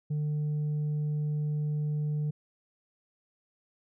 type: tone with tanh clipping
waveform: triangle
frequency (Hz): 150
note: D3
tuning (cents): +37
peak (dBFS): -28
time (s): 0.1-2.31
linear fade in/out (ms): 10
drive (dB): 7
effects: none